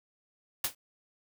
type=noise with exponential decay; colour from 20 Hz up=white; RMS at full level=-24 dBFS; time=0.64-0.75 s; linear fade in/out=5 ms; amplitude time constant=23 ms; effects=none